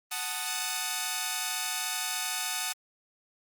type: chord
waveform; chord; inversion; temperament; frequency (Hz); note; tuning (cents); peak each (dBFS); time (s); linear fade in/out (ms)
5% pulse; D# diminished; first; equal; 740 / 880 / 1244.5; F#5 / A5 / D#6; 0 / 0 / 0; -23; 0.11-2.73; 10
effects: Opus 32 kbps